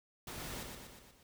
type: noise with echo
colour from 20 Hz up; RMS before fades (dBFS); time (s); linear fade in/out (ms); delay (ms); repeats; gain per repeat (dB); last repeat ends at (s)
pink; -45; 0.27-0.63; 2; 120; 5; -4; 1.23
effects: none